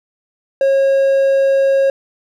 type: tone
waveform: triangle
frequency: 544 Hz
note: C#5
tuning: 33 cents flat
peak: -8 dBFS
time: 0.61-1.9 s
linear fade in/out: 2 ms
effects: none